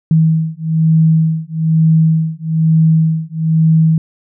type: beating tone pair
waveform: sine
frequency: 159.8 / 160.9 Hz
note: D#3 / E3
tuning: +47 / -42 cents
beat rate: 1.1 Hz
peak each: -12 dBFS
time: 0.11-3.98 s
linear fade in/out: 2 ms
effects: none